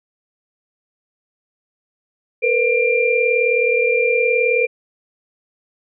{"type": "tone cluster", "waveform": "sine", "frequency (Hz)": [459.8, 498.9, 2381], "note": ["A#4", "B4", "D7"], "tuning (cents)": [-24, 17, 23], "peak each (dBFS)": -18, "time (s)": [2.42, 4.67], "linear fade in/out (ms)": 20, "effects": []}